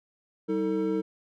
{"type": "tone cluster", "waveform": "triangle", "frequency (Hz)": [192.3, 317.9, 447.8], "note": ["G3", "D#4", "A4"], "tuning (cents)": [-33, 37, 30], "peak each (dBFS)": [-30, -26, -27], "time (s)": [0.48, 1.02], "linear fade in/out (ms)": 20, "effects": []}